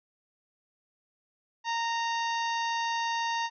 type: harmonic tone with a mistuned harmonic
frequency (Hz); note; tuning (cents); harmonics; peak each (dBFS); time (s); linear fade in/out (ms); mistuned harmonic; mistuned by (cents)
926; A#5; -12; 1 / 2 / 3 / 4 / 5 / 6 / 7; -29 / -35 / -39 / -41 / -43 / -45 / -46; 1.64-3.5; 50; 7; -78
effects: none